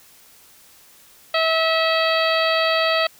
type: harmonic tone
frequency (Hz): 648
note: E5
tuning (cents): -30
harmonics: 1 / 2 / 3 / 4 / 5 / 6 / 7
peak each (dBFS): -20 / -23 / -25 / -26 / -27 / -28 / -28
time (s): 1.34-3.07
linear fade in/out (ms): 5
effects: white hiss -50 dBFS RMS until 3.19 s